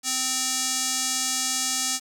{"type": "tone with band-pass filter", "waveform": "square", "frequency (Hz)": 258.8, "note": "C4", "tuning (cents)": -19, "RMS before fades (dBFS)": -26, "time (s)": [0.03, 2], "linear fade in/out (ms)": 50, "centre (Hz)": 6900, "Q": 2, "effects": ["7-bit"]}